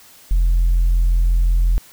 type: tone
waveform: sine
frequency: 42.81 Hz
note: F1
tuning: 34 cents flat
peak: -10 dBFS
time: 0.31-1.78 s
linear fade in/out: 0 ms
effects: tanh soft clip ceiling -10 dBFS + white hiss -46 dBFS RMS until 1.92 s